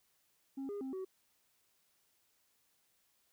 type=tone with pitch steps; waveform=sine; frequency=270.9 / 406.7 / 264.9 / 377.6 Hz; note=C#4 / G#4 / C4 / F#4; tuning=-40 / -36 / +22 / +35 cents; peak=-36 dBFS; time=0.57-1.05 s; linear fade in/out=10 ms; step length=120 ms; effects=tanh soft clip ceiling -38 dBFS + white hiss -75 dBFS RMS until 3.32 s